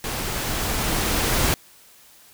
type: noise with level ramp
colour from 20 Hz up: pink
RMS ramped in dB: -28 to -20 dBFS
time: 0.04-1.54 s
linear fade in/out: 0 ms
effects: white hiss -51 dBFS RMS until 2.33 s